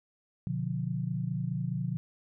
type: chord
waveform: sine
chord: B diminished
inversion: none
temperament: just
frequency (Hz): 123.47 / 148.16 / 177.8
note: B2 / D3 / F3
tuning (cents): 0 / +16 / +31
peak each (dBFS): -34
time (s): 0.47-1.97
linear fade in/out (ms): 0
effects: none